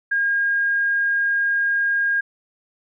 sine tone, 1622 Hz, G#6, 41 cents flat, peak -17 dBFS, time 0.11-2.21 s, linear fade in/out 10 ms, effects none

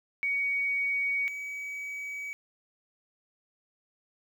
sine / triangle tone pair in turn, 2246 / 2273 Hz, C#7 / C#7, +22 / +43 cents, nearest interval unison, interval 21 cents, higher second, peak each -26 / -33 dBFS, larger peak first, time 0.23-1.28 / 1.28-2.33 s, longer neither, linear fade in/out 0 ms, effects 10-bit

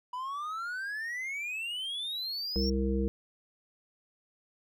triangle exponential sweep, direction up, 980 to 5588 Hz, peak -32 dBFS, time 0.13-2.7 s, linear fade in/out 5 ms
harmonic tone, 66 Hz, C2, 16 cents sharp, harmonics 1 / 3 / 5 / 7, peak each -30 / -31 / -35 / -34 dBFS, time 2.56-3.08 s, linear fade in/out 0 ms
effects none

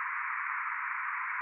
pink band-pass noise, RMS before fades -35 dBFS, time 0-1.41 s, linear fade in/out 0 ms, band 980 to 2300 Hz, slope 96 dB/octave, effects none

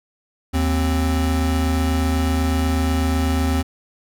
square tone pair together, 78 / 262.1 Hz, D#2 / C4, +5 / +3 cents, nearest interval octave + major sixth, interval 2098 cents, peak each -19 / -23 dBFS, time 0.53-3.63 s, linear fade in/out 20 ms, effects none

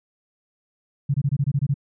sine tone bursts, 139.9 Hz, C#3, 16 cents sharp, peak -17 dBFS, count 9, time 1.09-1.742 s, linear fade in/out 10 ms, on 52 ms, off 23 ms, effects none

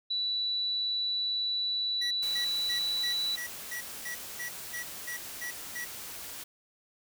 sine tone, 3951 Hz, B7, in tune, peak -28 dBFS, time 0.1-3.36 s, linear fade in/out 10 ms
square tone bursts, 1938 Hz, B6, 33 cents flat, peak -36 dBFS, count 12, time 2.01-5.85 s, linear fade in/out 10 ms, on 100 ms, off 240 ms
white noise, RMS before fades -42 dBFS, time 2.22-6.44 s, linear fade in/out 10 ms
effects none

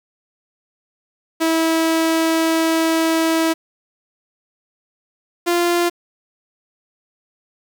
sawtooth tone pair in turn, 325.1 / 346.8 Hz, E4 / F4, -24 / -12 cents, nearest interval minor second, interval 112 cents, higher second, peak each -11 dBFS, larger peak neither, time 1.4-3.54 / 5.46-5.9 s, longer first, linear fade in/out 20 ms, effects 7-bit

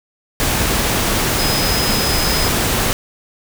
sine tone in noise, 5060 Hz, D#8, 28 cents sharp, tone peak -21 dBFS, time 1.39-2.48 s, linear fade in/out 0 ms, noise pink, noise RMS -17 dBFS, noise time 0.4-2.93 s, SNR -7 dB, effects none

